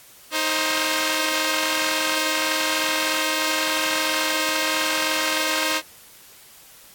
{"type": "tone pair together", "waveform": "5% pulse", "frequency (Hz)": [312.7, 529], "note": ["D#4", "C5"], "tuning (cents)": [9, 19], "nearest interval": "major sixth", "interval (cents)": 910, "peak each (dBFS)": -12, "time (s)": [0.31, 5.82], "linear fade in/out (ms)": 50, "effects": ["white hiss -48 dBFS RMS until 6.94 s", "AAC 64 kbps"]}